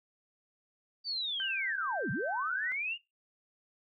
sine linear two-way sweep, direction down then up, 4670 to 110.9 to 2902 Hz, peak -32 dBFS, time 1.04-2.98 s, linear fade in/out 50 ms, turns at 2.11 s
sine tone with pitch glide, 1568 to 1494.6 Hz, G6 to F#6, 0 to +17 cents, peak -36 dBFS, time 1.4-2.72 s, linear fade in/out 0 ms, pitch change -83 cents, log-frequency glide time 2.14-2.59 s
effects noise-tail reverb RT60 0.2 s tail -19 dB re dry + AAC 48 kbps

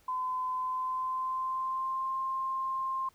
sine tone with pitch glide, 1020 to 1056.6 Hz, C6 to C6, -44 to +17 cents, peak -30 dBFS, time 0.08-3.09 s, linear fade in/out 5 ms, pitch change +61 cents, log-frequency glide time 0.51-2.15 s, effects pink hiss -65 dBFS RMS until 3.14 s

